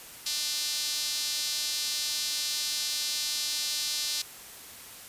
sawtooth tone with high-pass filter, 298.3 Hz, D4, 27 cents sharp, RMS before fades -31 dBFS, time 0.26-4.22 s, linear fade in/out 5 ms, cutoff 4400 Hz, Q 2.2, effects white hiss -46 dBFS RMS until 5.08 s + resampled to 32000 Hz

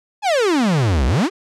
45% pulse exponential two-way sweep, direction down then up, 881 to 58.6 to 428.2 Hz, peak -14 dBFS, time 0.22-1.3 s, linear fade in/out 50 ms, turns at 1.06 s, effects low-pass 7000 Hz 12 dB/octave

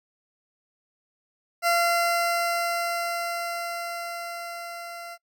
20% pulse tone with level ramp, 686 Hz, F5, 31 cents flat, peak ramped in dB -14 to -32 dBFS, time 1.62-5.18 s, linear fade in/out 50 ms, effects noise-tail reverb RT60 0.1 s tail -26 dB re dry

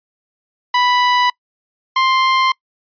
sawtooth tone pair in turn, 987.8 / 1049.4 Hz, B5 / C6, 0 / +5 cents, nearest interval minor second, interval 105 cents, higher second, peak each -8 dBFS, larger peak neither, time 0.74-1.3 / 1.96-2.52 s, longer neither, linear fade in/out 5 ms, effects noise-tail reverb RT60 0.1 s tail -25 dB re dry + resampled to 11025 Hz

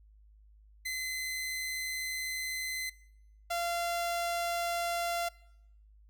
sawtooth tone pair in turn, 2044 / 688.2 Hz, C7 / F5, -41 / -26 cents, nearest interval octave + perfect fifth, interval 1885 cents, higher first, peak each -30 / -27 dBFS, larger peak second, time 0.85-2.9 / 3.5-5.29 s, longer first, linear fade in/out 10 ms, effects noise-tail reverb RT60 0.8 s tail -22 dB re dry + added 52 Hz sine -56 dBFS peak until 6.09 s

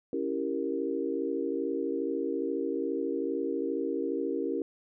sine chord, C# diminished seventh, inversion none, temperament equal, 277.2 / 329.6 / 392 / 466.2 Hz, C#4 / E4 / G4 / Bb4, 0 / 0 / 0 / 0 cents, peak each -34 dBFS, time 0.13-4.62 s, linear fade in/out 2 ms, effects none

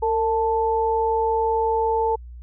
sine tone pair together, 454.5 / 880 Hz, A#4 / A5, -44 / 0 cents, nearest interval major seventh, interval 1144 cents, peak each -21 dBFS, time 0.02-2.16 s, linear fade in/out 10 ms, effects added 60 Hz sine -36 dBFS peak until 2.42 s

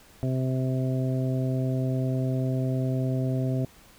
harmonic tone, 130 Hz, C3, 11 cents flat, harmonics 1 / 2 / 3 / 4 / 5, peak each -25 / -30 / -36 / -39 / -36 dBFS, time 0.23-3.65 s, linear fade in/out 0 ms, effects pink hiss -54 dBFS RMS until 3.98 s

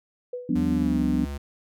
sine tone with exponential decay, 493.9 Hz, B4, in tune, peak -27 dBFS, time 0.33-0.71 s, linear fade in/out 5 ms, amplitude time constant 81 ms
sine chord, G dominant seventh, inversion third, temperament equal with one note detuned, 174.61 / 196 / 246.9 / 292.3 Hz, F3 / G3 / B3 / D4, 0 / 0 / 0 / -8 cents, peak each -28 / -30 / -24 / -26 dBFS, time 0.49-1.25 s, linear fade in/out 5 ms
square tone with pitch glide, 80.2 to 70.63 Hz, E2 to C#2, -47 to +33 cents, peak -31 dBFS, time 0.55-1.38 s, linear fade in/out 10 ms, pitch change -220 cents, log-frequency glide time 0.73-1.03 s
effects none

